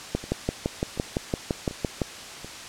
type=two click trains; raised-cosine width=2 ms; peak=-24 / -10 dBFS; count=4 / 12; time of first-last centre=0.24-2.446 / 0.15-2.018 s; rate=1.36 / 5.89 Hz; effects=white hiss -39 dBFS RMS until 2.68 s + low-pass 7000 Hz 12 dB/octave